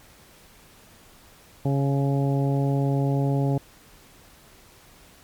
harmonic tone with a mistuned harmonic, 138.59 Hz, C#3, in tune, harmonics 1 / 2 / 3 / 4 / 5 / 6, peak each -21 / -27 / -31 / -33 / -35 / -37 dBFS, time 1.65-3.58 s, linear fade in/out 5 ms, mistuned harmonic 6, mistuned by +21 cents, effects pink hiss -52 dBFS RMS until 5.23 s + MP3 96 kbps

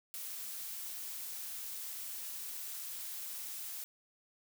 blue noise, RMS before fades -43 dBFS, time 0.14-3.84 s, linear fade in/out 0 ms, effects none

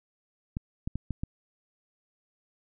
clicks, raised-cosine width 5 ms, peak -19 dBFS, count 5, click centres 0.569 / 0.875 / 0.956 / 1.107 / 1.235 s, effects none

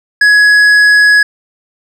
triangle tone with tanh clipping, 1678 Hz, G#6, 17 cents sharp, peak -5 dBFS, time 0.21-1.23 s, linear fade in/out 5 ms, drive 12 dB, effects none

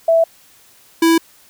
sine / square tone pair in turn, 659.3 / 329.6 Hz, E5 / E4, 0 / 0 cents, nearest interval octave, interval 1200 cents, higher first, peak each -9 / -10 dBFS, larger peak first, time 0.08-0.24 / 1.02-1.18 s, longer neither, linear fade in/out 5 ms, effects white hiss -49 dBFS RMS until 1.49 s

